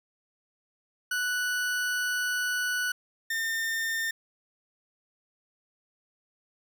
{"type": "tone pair in turn", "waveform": "40% pulse", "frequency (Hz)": [1480, 1811.1], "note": ["F#6", "A6"], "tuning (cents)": [0, 50], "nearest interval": "minor third", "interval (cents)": 350, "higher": "second", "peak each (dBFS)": [-26, -27], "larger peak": "first", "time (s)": [[1.11, 2.92], [3.3, 4.11]], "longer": "first", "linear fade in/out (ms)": 5, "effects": []}